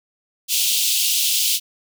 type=high-pass noise; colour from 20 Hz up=pink; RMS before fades=-19 dBFS; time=0.48-1.6 s; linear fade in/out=50 ms; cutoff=2800 Hz; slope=48 dB/octave; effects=none